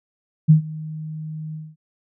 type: tone with ADSR envelope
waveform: sine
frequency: 155.9 Hz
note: D#3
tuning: 4 cents sharp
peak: -6 dBFS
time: 0.48-1.76 s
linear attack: 22 ms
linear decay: 110 ms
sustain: -22 dB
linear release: 220 ms
effects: none